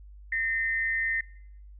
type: tone pair together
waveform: sine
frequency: 1831 / 2055 Hz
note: A#6 / C7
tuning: -32 / -32 cents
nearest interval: major second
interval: 200 cents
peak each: -27 / -30 dBFS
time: 0.32-1.21 s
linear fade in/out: 5 ms
effects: noise-tail reverb RT60 0.7 s tail -21 dB re dry + added 50 Hz sine -45 dBFS peak until 1.79 s

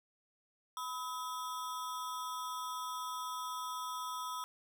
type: ring-modulated tone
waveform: square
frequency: 1140 Hz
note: C#6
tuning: 48 cents sharp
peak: -36 dBFS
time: 0.77-4.44 s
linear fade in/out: 0 ms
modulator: 142 Hz
effects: none

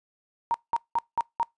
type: tone bursts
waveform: sine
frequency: 932.3 Hz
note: A#5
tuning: in tune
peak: -21 dBFS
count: 5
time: 0.51-1.43 s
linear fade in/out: 0 ms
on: 32 ms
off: 190 ms
effects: noise-tail reverb RT60 0.2 s tail -26 dB re dry + resampled to 22050 Hz

